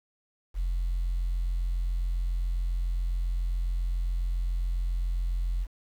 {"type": "tone", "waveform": "sine", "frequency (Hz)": 43.65, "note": "F1", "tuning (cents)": 0, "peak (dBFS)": -24, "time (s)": [0.54, 5.67], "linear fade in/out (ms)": 50, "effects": ["tanh soft clip ceiling -23 dBFS", "9-bit"]}